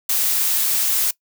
blue noise, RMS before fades -19 dBFS, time 0.09-1.11 s, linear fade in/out 5 ms, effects noise-tail reverb RT60 0.1 s tail -21 dB re dry

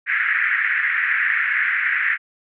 pink band-pass noise, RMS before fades -20 dBFS, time 0.06-2.18 s, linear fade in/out 50 ms, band 1600 to 2100 Hz, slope 48 dB/octave, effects none

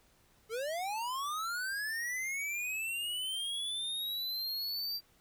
square linear sweep, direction up, 422.3 to 4718 Hz, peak -35 dBFS, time 0.49-5.01 s, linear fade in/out 50 ms, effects pink hiss -67 dBFS RMS until 5.2 s

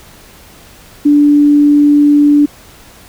sine tone, 291.8 Hz, D4, 11 cents flat, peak -4 dBFS, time 1.05-2.46 s, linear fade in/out 10 ms, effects pink hiss -39 dBFS RMS until 3.08 s

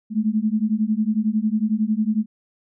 sine beating tone pair, 210.4 / 221.4 Hz, G#3 / A3, +23 / +11 cents, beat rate 11 Hz, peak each -21 dBFS, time 0.1-2.26 s, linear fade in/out 50 ms, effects none

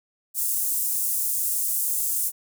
pink high-pass noise, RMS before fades -25 dBFS, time 0.34-2.32 s, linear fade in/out 50 ms, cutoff 8500 Hz, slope 24 dB/octave, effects none

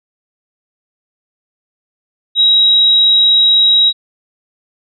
sine tone, 3834 Hz, A#7, 48 cents sharp, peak -6 dBFS, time 2.35-3.93 s, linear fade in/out 50 ms, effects none

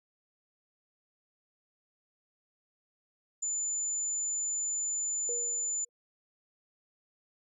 sine tone, 7040 Hz, A8, in tune, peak -30 dBFS, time 3.42-5.85 s, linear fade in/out 10 ms
sine tone with exponential decay, 480.2 Hz, B4, 49 cents flat, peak -35 dBFS, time 5.29-5.89 s, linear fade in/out 1 ms, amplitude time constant 130 ms
effects none

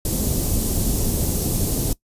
pink band-stop noise, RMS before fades -21 dBFS, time 0.05-1.93 s, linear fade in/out 2 ms, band 370 to 7800 Hz, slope 12 dB/octave, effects noise-tail reverb RT60 0.1 s tail -21 dB re dry + resampled to 32000 Hz

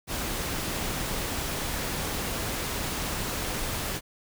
pink noise, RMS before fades -31 dBFS, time 0.07-4.01 s, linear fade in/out 50 ms, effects none

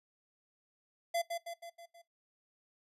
square tone with echo, 681 Hz, F5, 44 cents flat, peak -31 dBFS, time 1.14-1.22 s, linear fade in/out 10 ms, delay 160 ms, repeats 5, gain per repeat -5 dB, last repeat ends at 2.02 s, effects noise-tail reverb RT60 0.2 s tail -20 dB re dry + resampled to 32000 Hz

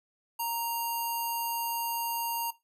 square tone with low-pass filter, 932.3 Hz, A#5, in tune, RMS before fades -32 dBFS, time 0.39-2.51 s, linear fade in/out 10 ms, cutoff 12000 Hz, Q 8.6, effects noise-tail reverb RT60 0.2 s tail -17 dB re dry

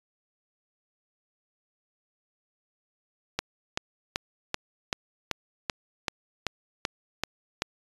click train, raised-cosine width 0.2 ms, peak -9 dBFS, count 12, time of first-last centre 3.39-7.621 s, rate 2.6 Hz, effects resampled to 24000 Hz

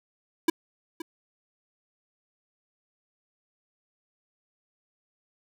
square tone with echo, 328.4 Hz, E4, 6 cents flat, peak -18 dBFS, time 0.48-0.5 s, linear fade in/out 5 ms, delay 520 ms, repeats 1, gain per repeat -15 dB, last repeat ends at 1.02 s, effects none

